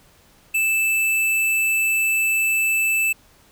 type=tone; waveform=square; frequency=2637 Hz; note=E7; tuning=in tune; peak=-18 dBFS; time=0.54-3.13 s; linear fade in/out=10 ms; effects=pink hiss -54 dBFS RMS until 3.51 s